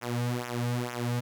sawtooth tone with flanger, 121.2 Hz, B2, 32 cents flat, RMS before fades -31 dBFS, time 0.01-1.21 s, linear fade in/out 20 ms, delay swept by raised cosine 0.22 to 3.02 ms, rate 2.2 Hz, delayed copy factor -0.95, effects none

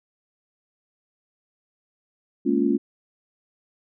sine chord, Bb minor seventh, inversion third, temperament just, 209.8 / 233.1 / 279.7 / 349.6 Hz, Ab3 / Bb3 / Db4 / F4, +18 / 0 / +16 / +2 cents, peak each -26 / -24 / -22 / -24 dBFS, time 2.45-2.78 s, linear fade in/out 20 ms, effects none

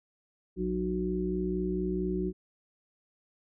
harmonic tone with a mistuned harmonic, 61 Hz, B1, 21 cents flat, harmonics 1 / 3 / 5 / 6, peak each -37 / -32 / -36 / -32 dBFS, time 0.56-2.33 s, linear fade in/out 50 ms, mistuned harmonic 6, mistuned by +16 cents, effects none

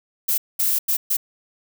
violet noise bursts at uneven times, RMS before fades -20 dBFS, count 4, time 0.28-0.38 / 0.59-0.79 / 0.88-0.97 / 1.1-1.17 s, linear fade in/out 10 ms, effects none

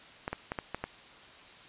clicks, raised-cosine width 0.5 ms, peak -18 dBFS, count 6, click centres 0.279 / 0.33 / 0.519 / 0.588 / 0.746 / 0.84 s, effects white hiss -52 dBFS RMS until 1.68 s + resampled to 8000 Hz

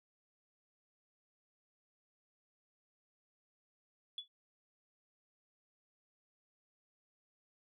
sine tone with exponential decay, 3420 Hz, A7, 50 cents flat, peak -35 dBFS, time 4.18-4.28 s, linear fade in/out 2 ms, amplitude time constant 20 ms, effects tanh soft clip ceiling -32 dBFS

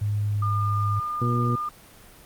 sine tone with pitch glide, 103.83 to 102.93 Hz, G#2 to G#2, 0 to -15 cents, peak -22 dBFS, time 0.01-1 s, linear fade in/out 10 ms, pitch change -15 cents, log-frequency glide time 0.14-0.72 s
sine tone, 1209 Hz, D6, 50 cents sharp, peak -26 dBFS, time 0.42-1.69 s, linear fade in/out 5 ms
harmonic tone, 120 Hz, B2, 49 cents flat, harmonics 1 / 2 / 3 / 4, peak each -22 / -28 / -32 / -34 dBFS, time 1.21-1.56 s, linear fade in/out 10 ms
effects pink hiss -49 dBFS RMS until 2.25 s + Opus 24 kbps

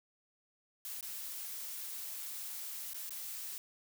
blue noise with dropouts, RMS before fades -43 dBFS, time 0.85-3.58 s, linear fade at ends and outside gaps 1 ms, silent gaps 1.009-1.027 / 2.934-2.944 / 3.094-3.106 s, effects none

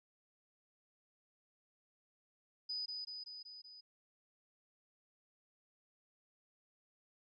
sine tone with echo, 4978 Hz, D#8, in tune, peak -38 dBFS, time 2.69-2.86 s, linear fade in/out 10 ms, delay 190 ms, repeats 5, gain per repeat -3 dB, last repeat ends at 3.81 s, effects none

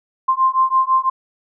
sine beating tone pair, 1046.5 / 1052.5 Hz, C6 / C6, 0 / +10 cents, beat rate 6 Hz, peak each -16 dBFS, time 0.28-1.1 s, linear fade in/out 10 ms, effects none

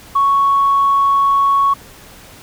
sine tone, 1110 Hz, C#6, 2 cents sharp, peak -9 dBFS, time 0.15-1.74 s, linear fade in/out 10 ms, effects tanh soft clip ceiling -5 dBFS + pink hiss -40 dBFS RMS until 2.42 s

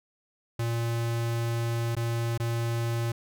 square tone with dropouts, 116.54 Hz, A#2, in tune, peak -27 dBFS, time 0.59-3.12 s, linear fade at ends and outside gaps 5 ms, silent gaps 1.952-1.966 / 2.377-2.399 s, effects none

